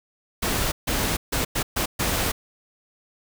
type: noise bursts at uneven times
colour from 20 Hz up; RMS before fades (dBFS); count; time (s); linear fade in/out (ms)
pink; -24; 6; 0.42-0.72 / 0.87-1.17 / 1.32-1.45 / 1.55-1.63 / 1.76-1.86 / 1.99-2.32; 10
effects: none